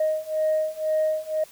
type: beating tone pair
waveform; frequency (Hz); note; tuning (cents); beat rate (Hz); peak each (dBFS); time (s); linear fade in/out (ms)
sine; 622.3 / 624.3; D#5 / D#5; 0 / +6; 2; -24 / -23; 0-1.44; 5
effects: tanh soft clip ceiling -16 dBFS + white hiss -50 dBFS RMS until 1.51 s

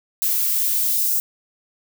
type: noise with high-pass filter sweep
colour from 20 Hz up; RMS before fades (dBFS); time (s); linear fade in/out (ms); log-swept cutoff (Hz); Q
violet; -20; 0.22-1.2; 0; 390 to 6300; 0.85
effects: none

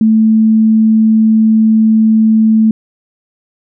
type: tone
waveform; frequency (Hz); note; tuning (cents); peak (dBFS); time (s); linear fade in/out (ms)
sine; 220; A3; 0; -5; 0.01-2.71; 2
effects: none

